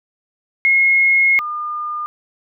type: tone pair in turn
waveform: sine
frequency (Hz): 2160 / 1210.2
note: C#7 / D#6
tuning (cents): -45 / -48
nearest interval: minor seventh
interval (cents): 1003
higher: first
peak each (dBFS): -10 / -21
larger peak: first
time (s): 0.65-1.39 / 1.39-2.06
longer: first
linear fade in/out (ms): 0
effects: none